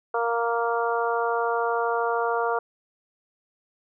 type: harmonic tone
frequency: 233.1 Hz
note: A#3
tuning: in tune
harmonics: 2 / 3 / 4 / 5 / 6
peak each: -26 / -28 / -29 / -30 / -31 dBFS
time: 0.14-2.59 s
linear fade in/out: 5 ms
effects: none